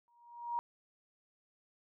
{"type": "tone with exponential growth", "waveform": "sine", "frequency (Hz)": 948, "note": "A#5", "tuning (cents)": 29, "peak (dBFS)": -30, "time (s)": [0.08, 0.59], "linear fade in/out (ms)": 0, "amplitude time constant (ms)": 110, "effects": []}